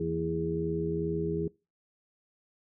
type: harmonic tone with a mistuned harmonic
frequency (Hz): 82.41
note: E2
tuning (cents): 0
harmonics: 1 / 2 / 3 / 4 / 5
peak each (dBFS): -40 / -33 / -44 / -35 / -32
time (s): 0-1.48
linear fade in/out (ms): 5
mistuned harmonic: 3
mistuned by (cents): -100
effects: noise-tail reverb RT60 0.3 s tail -24 dB re dry